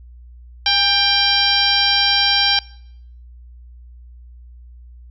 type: harmonic tone with a mistuned harmonic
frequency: 790 Hz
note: G5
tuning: 13 cents sharp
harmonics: 1 / 2 / 3 / 4 / 5 / 6 / 7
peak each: -23 / -23 / -23 / -18 / -20 / -21 / -21 dBFS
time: 0.66-2.59 s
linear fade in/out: 2 ms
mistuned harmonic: 1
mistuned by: +46 cents
effects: noise-tail reverb RT60 0.7 s tail -23 dB re dry + added 60 Hz sine -38 dBFS peak until 5.1 s